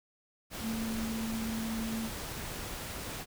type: tone in noise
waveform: sine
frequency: 224 Hz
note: A3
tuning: 31 cents sharp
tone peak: -33 dBFS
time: 0.6-2.1 s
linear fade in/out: 50 ms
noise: pink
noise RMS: -40 dBFS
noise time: 0.5-3.26 s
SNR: +4 dB
effects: none